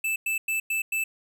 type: tone bursts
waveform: square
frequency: 2637 Hz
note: E7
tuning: in tune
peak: -25 dBFS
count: 5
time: 0.04-1.04 s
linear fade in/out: 5 ms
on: 120 ms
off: 100 ms
effects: none